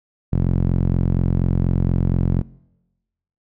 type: tone with band-pass filter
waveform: sawtooth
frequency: 44.2 Hz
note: F1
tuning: 22 cents sharp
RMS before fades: -18 dBFS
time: 0.32-2.42 s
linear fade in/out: 10 ms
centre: 140 Hz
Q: 1.3
effects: noise-tail reverb RT60 1.0 s tail -23 dB re dry